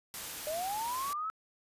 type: noise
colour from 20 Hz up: white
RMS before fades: -41 dBFS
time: 0.14-1.13 s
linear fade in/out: 0 ms
type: linear sweep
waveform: sine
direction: up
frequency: 595 to 1318.5 Hz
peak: -33 dBFS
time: 0.47-1.3 s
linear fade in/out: 0 ms
effects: resampled to 32000 Hz